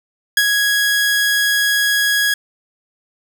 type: tone with ADSR envelope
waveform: sawtooth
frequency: 1661.2 Hz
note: G#6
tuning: in tune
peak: -5 dBFS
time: 0.37-2.34 s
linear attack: 3 ms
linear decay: 49 ms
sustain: -5 dB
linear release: 4 ms
effects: none